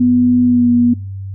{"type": "tone with pitch glide", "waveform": "sine", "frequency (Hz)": [246.9, 241], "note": ["B3", "B3"], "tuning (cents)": [0, -42], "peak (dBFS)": -8, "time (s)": [0, 0.94], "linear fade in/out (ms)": 10, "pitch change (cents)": -42, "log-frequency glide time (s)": [0.45, 0.7], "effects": ["noise-tail reverb RT60 0.5 s tail -23 dB re dry", "added 97 Hz sine -23 dBFS peak until 1.34 s"]}